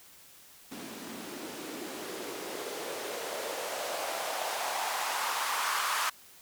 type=noise with band-pass filter sweep; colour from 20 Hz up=blue; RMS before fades=-35 dBFS; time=0.71-6.1 s; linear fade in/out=10 ms; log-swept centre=220 to 1200 Hz; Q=2.9; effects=white hiss -55 dBFS RMS until 6.41 s